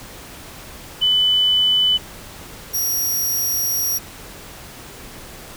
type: tone pair in turn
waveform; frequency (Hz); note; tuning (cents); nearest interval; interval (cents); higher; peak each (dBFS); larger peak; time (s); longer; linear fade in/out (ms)
sine / 15% pulse; 3000 / 5685; F#7 / F8; +23 / +30; major seventh; 1107; second; -13; neither; 1.01-1.98 / 2.73-3.99; second; 20
effects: pink hiss -38 dBFS RMS until 5.56 s